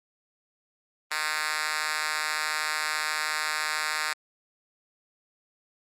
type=tone with high-pass filter; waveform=5% pulse; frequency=153.8 Hz; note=D#3; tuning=20 cents flat; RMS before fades=-29 dBFS; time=1.11-4.13 s; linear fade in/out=2 ms; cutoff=1600 Hz; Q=0.89; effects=low-pass 11000 Hz 12 dB/octave + Opus 32 kbps